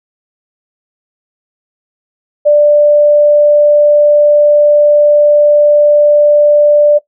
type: tone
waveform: sine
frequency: 590 Hz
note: D5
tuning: 8 cents sharp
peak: -3 dBFS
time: 2.45-6.99 s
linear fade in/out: 20 ms
effects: noise-tail reverb RT60 0.1 s tail -17 dB re dry